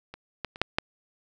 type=clicks; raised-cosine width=0.3 ms; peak=-24 / -15 / -25 / -6 / -7 dBFS; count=5; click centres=0.14 / 0.447 / 0.559 / 0.616 / 0.785 s; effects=none